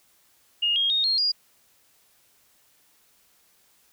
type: tone with pitch steps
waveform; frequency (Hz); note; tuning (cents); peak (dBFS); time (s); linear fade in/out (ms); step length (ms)
sine; 2848 / 3253 / 3715 / 4243 / 4845; F7 / G#7 / A#7 / C8 / D#8; +33 / -37 / -7 / +23 / -47; -20; 0.62-1.32; 10; 140
effects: white hiss -62 dBFS RMS until 3.92 s